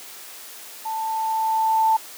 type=tone with level ramp; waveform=sine; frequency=886 Hz; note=A5; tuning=12 cents sharp; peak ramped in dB=-25 to -14 dBFS; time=0.85-1.97 s; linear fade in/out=10 ms; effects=white hiss -40 dBFS RMS until 2.17 s + high-pass 300 Hz 12 dB/octave